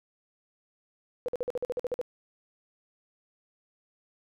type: tone bursts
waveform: sine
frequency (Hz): 493.9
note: B4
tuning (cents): 0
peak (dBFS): -27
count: 11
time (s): 1.26-2.014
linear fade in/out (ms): 0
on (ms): 24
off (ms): 49
effects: none